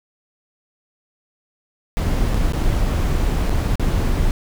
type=noise with dropouts; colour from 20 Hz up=brown; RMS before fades=-18 dBFS; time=1.97-4.31 s; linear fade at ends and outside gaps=0 ms; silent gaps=2.338-2.344 / 2.522-2.534 / 3.495-3.503 / 3.756-3.796 s; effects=none